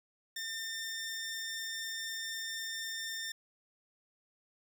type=tone; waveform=15% pulse; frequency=1804 Hz; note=A6; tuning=43 cents sharp; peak=-31 dBFS; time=0.36-3.32 s; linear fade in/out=5 ms; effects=none